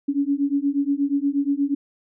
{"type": "beating tone pair", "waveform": "sine", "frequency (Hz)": [277.8, 286.2], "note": ["C#4", "D4"], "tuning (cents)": [4, -45], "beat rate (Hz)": 8.4, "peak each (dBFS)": -22, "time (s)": [0.08, 1.75], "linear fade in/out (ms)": 10, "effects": []}